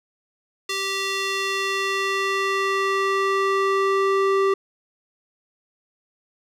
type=tone with band-pass filter sweep; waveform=square; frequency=390 Hz; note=G4; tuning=9 cents flat; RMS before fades=-22 dBFS; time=0.69-4.54 s; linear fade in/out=5 ms; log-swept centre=4000 to 780 Hz; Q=0.88; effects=none